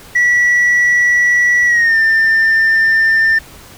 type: tone with pitch glide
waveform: sine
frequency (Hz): 1945 to 1793.9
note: B6 to A6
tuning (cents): -27 to +33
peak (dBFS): -6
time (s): 0.15-3.39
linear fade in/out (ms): 10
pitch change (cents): -140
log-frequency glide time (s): 1.66-1.97
effects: tanh soft clip ceiling -7 dBFS + pink hiss -38 dBFS RMS until 3.77 s